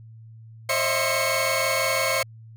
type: tone cluster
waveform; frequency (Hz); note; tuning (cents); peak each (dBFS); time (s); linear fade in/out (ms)
sawtooth; 536 / 620 / 666 / 1042 / 2204; C5 / D#5 / E5 / C6 / C#7; +42 / -6 / +18 / -7 / -11; -23 / -26 / -25 / -27 / -22; 0.69-2.23; 5
effects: added 112 Hz sine -42 dBFS peak until 2.56 s